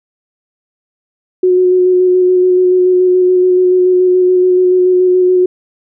sine tone with vibrato, 365.3 Hz, F#4, 22 cents flat, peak -6 dBFS, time 1.43-5.46 s, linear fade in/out 5 ms, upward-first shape square, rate 7 Hz, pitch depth 12 cents each way, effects none

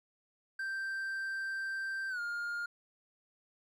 triangle tone with pitch glide, 1568 to 1413.2 Hz, G6 to F6, 0 to +20 cents, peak -33 dBFS, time 0.59-2.66 s, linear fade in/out 5 ms, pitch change -180 cents, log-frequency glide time 2.09-2.2 s, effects none

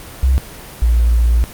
sine tone pair in turn, 65.41 / 58.27 Hz, C2 / A#1, 0 / 0 cents, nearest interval major second, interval 200 cents, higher first, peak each -9 dBFS, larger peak neither, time 0.23-0.38 / 0.82-1.44 s, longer second, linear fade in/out 0 ms, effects pink hiss -34 dBFS RMS until 1.53 s + Opus 24 kbps

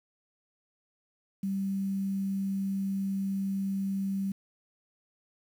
sine tone with quantisation, 194.9 Hz, G3, 10 cents flat, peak -28 dBFS, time 1.43-4.32 s, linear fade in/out 5 ms, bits 9, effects none

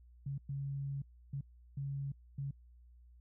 sine tone bursts at uneven times, 138.9 Hz, C#3, 4 cents sharp, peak -36 dBFS, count 5, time 0.26-0.38 / 0.49-1.02 / 1.33-1.41 / 1.77-2.12 / 2.38-2.51 s, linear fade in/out 5 ms, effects noise-tail reverb RT60 0.1 s tail -26 dB re dry + added 60 Hz sine -57 dBFS peak until 3.2 s

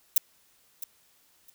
violet noise with echo, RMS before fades -19 dBFS, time 0.16-0.18 s, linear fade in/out 5 ms, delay 660 ms, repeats 2, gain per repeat -15 dB, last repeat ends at 1.5 s, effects white hiss -64 dBFS RMS until 1.54 s

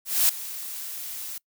blue noise with ADSR envelope, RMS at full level -18 dBFS, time 0.05-1.38 s, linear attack 240 ms, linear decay 5 ms, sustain -17 dB, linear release 4 ms, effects noise-tail reverb RT60 0.1 s tail -25 dB re dry

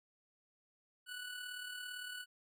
25% pulse tone with amplitude modulation, 1480 Hz, F#6, in tune, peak -38 dBFS, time 1.06-2.26 s, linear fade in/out 50 ms, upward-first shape sine, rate 37.7 Hz, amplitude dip 45%, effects none

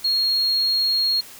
sine tone, 4279 Hz, C8, 38 cents sharp, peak -16 dBFS, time 0.04-1.21 s, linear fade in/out 10 ms, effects tanh soft clip ceiling -14 dBFS + white hiss -42 dBFS RMS until 1.39 s

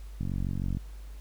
click train, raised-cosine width 5 ms, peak -20 dBFS, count 27, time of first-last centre 0.21-0.77 s, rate 46.4 Hz, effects added 50 Hz sine -40 dBFS peak until 1.2 s + pink hiss -58 dBFS RMS until 1.2 s

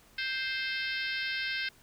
harmonic tone, 524 Hz, C5, 2 cents sharp, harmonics 3 / 4 / 5 / 6 / 7 / 8 / 9 / 10, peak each -35 / -37 / -39 / -41 / -42 / -43 / -44 / -45 dBFS, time 0.18-1.69 s, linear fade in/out 5 ms, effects pink hiss -60 dBFS RMS until 1.82 s

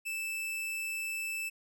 45% pulse tone, 2637 Hz, E7, in tune, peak -34 dBFS, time 0.05-1.5 s, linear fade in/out 20 ms, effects none

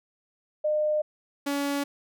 sine / sawtooth tone pair in turn, 607 / 283 Hz, D#5 / C#4, -43 / +36 cents, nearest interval octave + minor second, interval 1321 cents, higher first, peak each -22 dBFS, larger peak neither, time 0.64-1.02 / 1.46-1.84 s, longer neither, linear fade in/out 10 ms, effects none

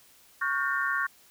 sine tone cluster, 1110 / 1422 / 1560 / 1819 Hz, C#6 / F6 / G6 / A#6, +2 / +31 / -9 / -43 cents, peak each -31 dBFS, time 0.41-1.07 s, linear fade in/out 10 ms, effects white hiss -58 dBFS RMS until 1.3 s

